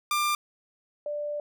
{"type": "tone pair in turn", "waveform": ["sawtooth", "sine"], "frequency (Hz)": [1192, 589.5], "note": ["D6", "D5"], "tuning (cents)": [25, 6], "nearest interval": "octave", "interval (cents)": 1219, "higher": "first", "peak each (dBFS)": [-20, -29], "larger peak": "first", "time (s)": [[0.11, 0.35], [1.06, 1.4]], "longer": "second", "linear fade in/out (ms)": 2, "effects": []}